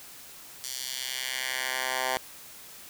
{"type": "tone with high-pass filter sweep", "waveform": "10% pulse", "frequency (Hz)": 129.5, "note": "C3", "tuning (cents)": -17, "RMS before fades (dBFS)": -32, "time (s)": [0.64, 2.17], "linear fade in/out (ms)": 0, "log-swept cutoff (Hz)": [5200, 850], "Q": 1.2, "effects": ["white hiss -47 dBFS RMS until 2.89 s"]}